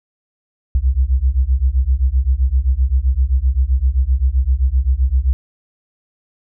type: beating tone pair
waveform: sine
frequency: 61.2 / 68.9 Hz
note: B1 / C#2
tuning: -15 / -10 cents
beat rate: 7.7 Hz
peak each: -15 dBFS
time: 0.75-5.33 s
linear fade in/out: 0 ms
effects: none